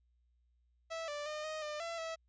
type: tone with pitch steps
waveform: sawtooth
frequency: 655 / 587 / 608 / 623 / 601 / 672 / 652 Hz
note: E5 / D5 / D#5 / D#5 / D5 / E5 / E5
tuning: -11 / -1 / -40 / +2 / +40 / +33 / -19 cents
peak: -35 dBFS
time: 0.9-2.16 s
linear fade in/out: 20 ms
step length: 180 ms
effects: added 60 Hz sine -70 dBFS peak until 2.28 s + resampled to 16000 Hz